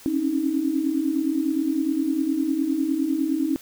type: tone cluster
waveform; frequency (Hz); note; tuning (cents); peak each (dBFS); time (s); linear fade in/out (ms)
sine; 269.5 / 279.3 / 316.4; C#4 / C#4 / D#4; -49 / +13 / +29; -27 / -26 / -23; 0.06-3.56; 0
effects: white hiss -47 dBFS RMS until 3.61 s

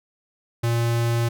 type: tone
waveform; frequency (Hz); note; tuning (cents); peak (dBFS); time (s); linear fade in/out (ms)
square; 117.2; A#2; +10; -20; 0.63-1.29; 10
effects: none

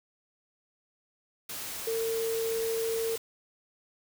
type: tone in noise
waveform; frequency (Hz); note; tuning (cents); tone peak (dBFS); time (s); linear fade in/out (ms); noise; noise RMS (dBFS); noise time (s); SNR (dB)
sine; 452.8; A4; +50; -28; 1.87-3.16; 5; white; -38; 1.49-3.18; +7
effects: none

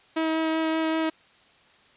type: tone with vibrato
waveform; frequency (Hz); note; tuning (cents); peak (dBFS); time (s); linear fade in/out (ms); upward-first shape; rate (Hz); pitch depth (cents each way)
sawtooth; 320; D#4; +49; -19; 0.16-1.1; 10; sine; 5.2; 9
effects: white hiss -57 dBFS RMS until 1.96 s + resampled to 8000 Hz

